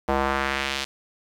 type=tone with band-pass filter sweep; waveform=square; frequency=68.2 Hz; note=C#2; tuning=28 cents flat; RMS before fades=-25 dBFS; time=0.08-0.85 s; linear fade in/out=10 ms; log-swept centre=730 to 4000 Hz; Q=1.2; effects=8-bit

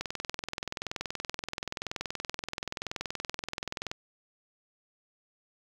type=click train; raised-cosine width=0.2 ms; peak=-16 dBFS; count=83; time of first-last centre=0.01-3.915 s; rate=21 Hz; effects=8-bit

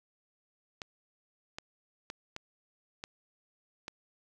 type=clicks; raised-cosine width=0.2 ms; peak=-22 dBFS; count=6; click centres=0.818 / 1.585 / 2.101 / 2.364 / 3.039 / 3.881 s; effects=none

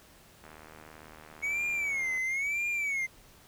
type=click train; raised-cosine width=0.5 ms; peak=-34 dBFS; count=136; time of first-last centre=0.44-2.175 s; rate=77.8 Hz
type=tone with vibrato; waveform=triangle; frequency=2217 Hz; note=C#7; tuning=in tune; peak=-27 dBFS; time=1.42-3.07 s; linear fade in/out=20 ms; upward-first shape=sine; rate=1 Hz; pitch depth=140 cents each way
effects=pink hiss -57 dBFS RMS until 3.47 s

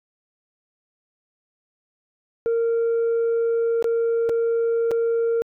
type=tone with dropouts; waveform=sine; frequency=461.8 Hz; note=A#4; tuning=16 cents flat; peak=-16 dBFS; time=2.46-5.42 s; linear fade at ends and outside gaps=0 ms; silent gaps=3.825-3.843 / 4.291-4.295 / 4.91-4.915 s; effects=tanh soft clip ceiling -17 dBFS

